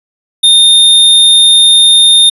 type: tone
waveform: square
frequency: 3645 Hz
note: A#7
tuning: 40 cents flat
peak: -3 dBFS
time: 0.43-2.3 s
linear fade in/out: 10 ms
effects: resampled to 32000 Hz